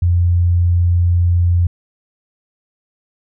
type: tone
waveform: sine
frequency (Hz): 87.31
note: F2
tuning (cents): 0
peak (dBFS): -10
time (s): 0.02-1.67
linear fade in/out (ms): 5
effects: none